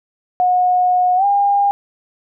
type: tone with pitch glide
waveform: sine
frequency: 726 to 805.5 Hz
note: F#5 to G5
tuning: -33 to +47 cents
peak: -11 dBFS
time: 0.4-1.71 s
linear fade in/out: 0 ms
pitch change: +180 cents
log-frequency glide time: 1.16-1.25 s
effects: none